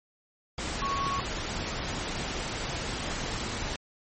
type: tone in noise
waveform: sine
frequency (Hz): 1108.7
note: C#6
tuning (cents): 0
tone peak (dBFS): -28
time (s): 0.82-1.2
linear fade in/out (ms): 2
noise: pink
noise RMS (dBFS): -33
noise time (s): 0.58-3.76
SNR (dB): +2
effects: MP3 32 kbps